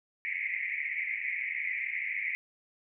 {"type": "band-pass noise", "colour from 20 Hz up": "pink", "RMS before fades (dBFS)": -34, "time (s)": [0.25, 2.35], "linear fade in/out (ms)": 0, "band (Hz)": [2000, 2300], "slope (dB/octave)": 96, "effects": []}